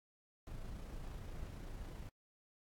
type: noise with amplitude modulation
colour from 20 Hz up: brown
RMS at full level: -45 dBFS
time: 0.47-2.09 s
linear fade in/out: 0 ms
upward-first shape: sine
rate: 28.4 Hz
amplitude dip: 35%
effects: AAC 64 kbps